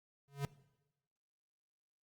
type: tone with exponential growth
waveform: square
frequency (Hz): 140.5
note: C#3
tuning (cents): +24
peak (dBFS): -32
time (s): 0.28-0.45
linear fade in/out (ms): 0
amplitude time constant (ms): 36
effects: noise-tail reverb RT60 1.0 s tail -20 dB re dry + Opus 48 kbps